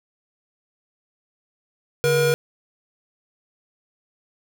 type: tone pair together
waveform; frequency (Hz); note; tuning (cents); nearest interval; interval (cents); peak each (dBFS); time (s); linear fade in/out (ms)
square; 143.8 / 478.1; D3 / A#4; -36 / +44; octave + major sixth; 2080; -24 / -18; 2.04-2.34; 0
effects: none